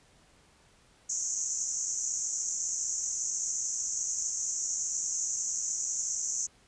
pink band-pass noise, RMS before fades -33 dBFS, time 1.09-6.47 s, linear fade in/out 10 ms, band 6000 to 7300 Hz, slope 96 dB/octave, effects pink hiss -62 dBFS RMS until 6.67 s + resampled to 22050 Hz

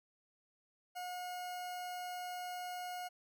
40% pulse tone, 721 Hz, F#5, 45 cents flat, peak -40 dBFS, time 0.95-3.09 s, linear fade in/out 20 ms, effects none

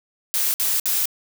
blue noise bursts, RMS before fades -21 dBFS, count 3, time 0.34-1.056 s, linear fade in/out 0 ms, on 200 ms, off 58 ms, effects none

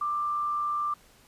sine tone with frequency modulation, 1184 Hz, D6, 14 cents sharp, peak -26 dBFS, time 0.01-0.94 s, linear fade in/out 5 ms, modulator 109 Hz, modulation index 0.25, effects pink hiss -58 dBFS RMS until 1.27 s + resampled to 32000 Hz

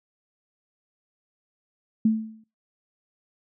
sine tone with exponential decay, 220 Hz, A3, in tune, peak -14 dBFS, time 2.05-2.44 s, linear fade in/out 5 ms, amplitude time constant 83 ms, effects noise-tail reverb RT60 0.2 s tail -21 dB re dry

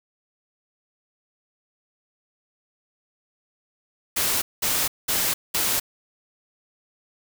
white noise bursts, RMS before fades -23 dBFS, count 4, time 4.16-5.8 s, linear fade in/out 10 ms, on 260 ms, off 200 ms, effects none

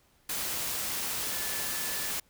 sine tone in noise, 1738 Hz, A6, 22 cents flat, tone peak -43 dBFS, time 1.31-2.11 s, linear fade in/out 5 ms, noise white, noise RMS -33 dBFS, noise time 0.29-2.2 s, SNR -13 dB, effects pink hiss -66 dBFS RMS until 2.29 s

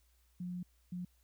sine tone bursts at uneven times, 178.7 Hz, F3, 40 cents sharp, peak -38 dBFS, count 2, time 0.4-0.63 / 0.92-1.05 s, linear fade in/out 5 ms, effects added 60 Hz sine -68 dBFS peak until 1.23 s + white hiss -75 dBFS RMS until 1.23 s

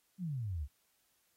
sine exponential sweep, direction down, 196 to 65.41 Hz, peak -35 dBFS, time 0.18-0.68 s, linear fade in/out 50 ms, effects white hiss -75 dBFS RMS until 1.36 s + AAC 48 kbps

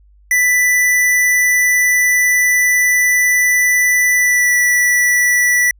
square tone with pitch glide, 1982 to 1960.4 Hz, B6 to B6, +6 to -13 cents, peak -11 dBFS, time 0.31-5.71 s, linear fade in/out 2 ms, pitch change -19 cents, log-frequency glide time 4.16-4.54 s, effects added 50 Hz sine -45 dBFS peak until 5.79 s

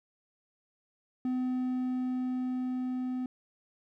triangle tone with level ramp, 253.8 Hz, B3, 47 cents sharp, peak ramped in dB -26 to -29 dBFS, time 1.25-3.26 s, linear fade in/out 2 ms, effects none

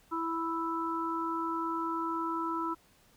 harmonic tone, 329.6 Hz, E4, in tune, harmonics 1 / 3 / 4, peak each -35 / -35 / -35 dBFS, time 0.11-2.75 s, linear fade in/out 20 ms, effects pink hiss -64 dBFS RMS until 3.16 s

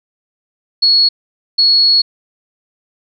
sine tone bursts at uneven times, 4350 Hz, C#8, 33 cents flat, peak -7 dBFS, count 2, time 0.82-1.09 / 1.58-2.02 s, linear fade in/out 10 ms, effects none

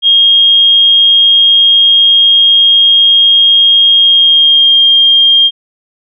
sine tone with pitch glide, 3246 to 3214 Hz, G#7 to G7, -40 to +43 cents, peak -3 dBFS, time 0.02-5.51 s, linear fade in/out 50 ms, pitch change -17 cents, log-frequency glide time 3.94-4.8 s, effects none

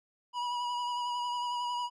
square tone with vibrato, 972 Hz, B5, 28 cents flat, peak -32 dBFS, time 0.33-1.9 s, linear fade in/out 50 ms, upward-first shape sine, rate 11 Hz, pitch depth 22 cents each way, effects low-pass 5000 Hz 12 dB/octave

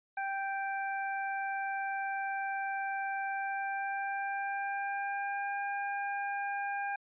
25% pulse tone with pitch glide, 784 to 802.8 Hz, G5 to G5, 0 to +41 cents, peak -29 dBFS, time 0.17-6.96 s, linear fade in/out 5 ms, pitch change +41 cents, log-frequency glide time 3.28-5.61 s, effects resampled to 8000 Hz

